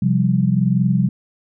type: chord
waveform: sine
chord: C suspended fourth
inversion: none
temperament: equal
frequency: 130.81 / 174.61 / 196 Hz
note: C3 / F3 / G3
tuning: 0 / 0 / 0 cents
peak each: -18 dBFS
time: 0.02-1.09 s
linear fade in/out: 5 ms
effects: none